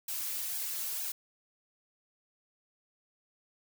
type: noise with flanger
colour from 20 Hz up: blue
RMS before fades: -36 dBFS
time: 0.08-1.12 s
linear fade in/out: 5 ms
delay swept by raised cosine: 1.2 to 4.7 ms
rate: 2.1 Hz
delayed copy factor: +0.95
effects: none